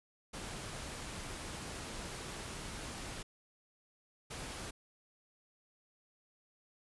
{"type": "noise bursts at uneven times", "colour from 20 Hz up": "pink", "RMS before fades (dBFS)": -44, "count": 2, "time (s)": [[0.33, 3.23], [4.3, 4.71]], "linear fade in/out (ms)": 10, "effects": ["resampled to 24000 Hz"]}